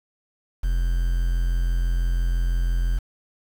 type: tone with quantisation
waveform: triangle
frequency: 43 Hz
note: F1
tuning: 26 cents flat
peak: -17 dBFS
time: 0.63-2.99 s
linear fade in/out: 10 ms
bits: 7
effects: none